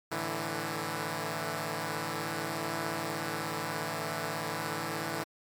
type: chord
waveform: 5% pulse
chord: A suspended fourth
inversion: none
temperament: equal with one note detuned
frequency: 110 / 148.11 / 164.81 Hz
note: A2 / D3 / E3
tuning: 0 / +15 / 0 cents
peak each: -28 / -26 / -24 dBFS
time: 0.11-5.24 s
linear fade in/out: 10 ms
effects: MP3 96 kbps